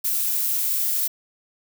violet noise, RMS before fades -23 dBFS, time 0.04-1.08 s, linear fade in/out 10 ms, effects none

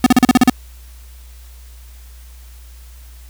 square tone bursts, 250 Hz, B3, 21 cents sharp, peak -6 dBFS, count 8, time 0.04-0.498 s, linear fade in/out 2 ms, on 24 ms, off 38 ms, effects added 60 Hz sine -36 dBFS peak until 3.29 s + white hiss -48 dBFS RMS until 3.29 s

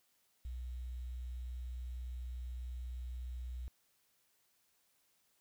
sine tone with quantisation, 61.74 Hz, B1, in tune, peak -40 dBFS, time 0.45-3.68 s, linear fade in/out 0 ms, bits 11, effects white hiss -75 dBFS RMS until 5.4 s

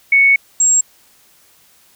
sine tone pair in turn, 2217 / 7557 Hz, C#7 / A#8, 0 / +23 cents, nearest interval octave + major sixth, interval 2123 cents, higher second, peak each -7 / -9 dBFS, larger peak first, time 0.12-0.36 / 0.6-0.81 s, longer first, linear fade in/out 5 ms, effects white hiss -51 dBFS RMS until 1.95 s

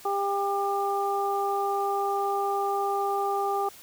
harmonic tone, 398.8 Hz, G4, 30 cents sharp, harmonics 1 / 2 / 3, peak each -29 / -27 / -31 dBFS, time 0.05-3.69 s, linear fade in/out 5 ms, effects white hiss -49 dBFS RMS until 3.82 s

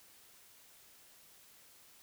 silence, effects white hiss -61 dBFS RMS until 2.02 s

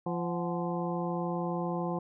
harmonic tone with a mistuned harmonic, 172.9 Hz, F3, 17 cents flat, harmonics 1 / 2 / 3 / 4 / 5 / 6, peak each -33 / -36 / -38 / -39 / -40 / -41 dBFS, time 0.06-1.99 s, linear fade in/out 5 ms, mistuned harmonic 4, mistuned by +94 cents, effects none

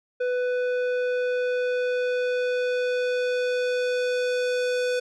square tone with low-pass filter sweep, 497.2 Hz, B4, 12 cents sharp, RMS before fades -25 dBFS, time 0.2-5 s, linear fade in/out 10 ms, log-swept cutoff 1700 to 6800 Hz, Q 0.74, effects none

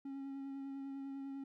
triangle tone with vibrato, 273.7 Hz, C#4, 22 cents flat, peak -40 dBFS, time 0.05-1.44 s, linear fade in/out 5 ms, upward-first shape sine, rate 10 Hz, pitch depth 16 cents each way, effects none

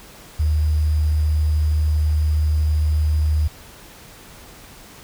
sine tone with sample-and-hold, 76.6 Hz, D#2, 27 cents flat, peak -15 dBFS, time 0.39-3.48 s, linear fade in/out 10 ms, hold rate 4900 Hz, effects pink hiss -43 dBFS RMS until 5.03 s

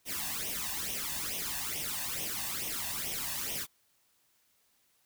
white noise with flanger, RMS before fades -36 dBFS, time 0.05-3.67 s, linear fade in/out 50 ms, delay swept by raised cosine 0.33 to 1.14 ms, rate 2.3 Hz, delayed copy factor +0.75, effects white hiss -71 dBFS RMS until 5.05 s

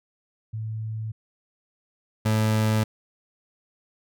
sine / 30% pulse tone pair in turn, 110 / 108.86 Hz, A2 / A2, 0 / -18 cents, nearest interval unison, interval 18 cents, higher first, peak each -28 / -17 dBFS, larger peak second, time 0.53-1.12 / 2.25-2.84 s, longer neither, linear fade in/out 10 ms, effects none

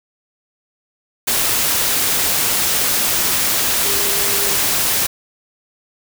sine tone in noise, 402.3 Hz, G4, 45 cents sharp, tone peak -28 dBFS, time 3.84-4.56 s, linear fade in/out 10 ms, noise white, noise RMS -17 dBFS, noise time 1.27-5.07 s, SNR -14 dB, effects none

